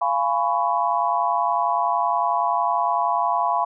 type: chord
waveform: sine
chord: C# dominant seventh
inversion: first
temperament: just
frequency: 693 / 831.5 / 997.9 / 1108.7 Hz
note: E#5 / G#5 / B5 / C#6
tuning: -14 / +2 / +18 / 0 cents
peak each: -24 / -25 / -22 / -26 dBFS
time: 0.01-3.65 s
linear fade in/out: 10 ms
effects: none